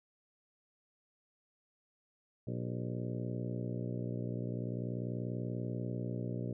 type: harmonic tone with a mistuned harmonic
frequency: 60.4 Hz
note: B1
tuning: 38 cents flat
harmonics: 2 / 3 / 4 / 5 / 6 / 7 / 8 / 9 / 10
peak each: -38 / -42 / -44 / -46 / -48 / -49 / -50 / -51 / -52 dBFS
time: 2.47-6.53 s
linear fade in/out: 5 ms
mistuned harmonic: 7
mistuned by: -69 cents
effects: none